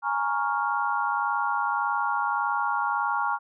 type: chord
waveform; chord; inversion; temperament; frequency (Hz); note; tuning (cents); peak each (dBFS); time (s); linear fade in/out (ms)
sine; Bb minor seventh; third; equal; 830.6 / 932.3 / 1108.7 / 1396.9; Ab5 / Bb5 / Db6 / F6; 0 / 0 / 0 / 0; -29; 0.02-3.39; 50
effects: none